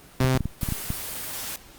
sawtooth tone, 129.9 Hz, C3, 12 cents flat, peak -15 dBFS, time 0.2-0.38 s, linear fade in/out 5 ms
clicks, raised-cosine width 5 ms, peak -14 dBFS, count 9, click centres 0.207 / 0.247 / 0.353 / 0.407 / 0.456 / 0.632 / 0.688 / 0.723 / 0.904 s
white noise, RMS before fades -33 dBFS, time 0.61-1.56 s, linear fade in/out 2 ms
effects pink hiss -49 dBFS RMS until 1.78 s + Opus 24 kbps

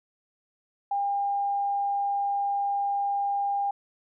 sine tone, 803 Hz, G5, 41 cents sharp, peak -24 dBFS, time 0.91-3.71 s, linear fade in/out 5 ms, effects none

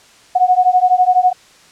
sine beating tone pair, 726 / 738 Hz, F#5 / F#5, -33 / -5 cents, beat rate 12 Hz, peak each -12 dBFS, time 0.35-1.33 s, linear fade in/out 10 ms, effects white hiss -46 dBFS RMS until 1.71 s + low-pass 7000 Hz 12 dB/octave

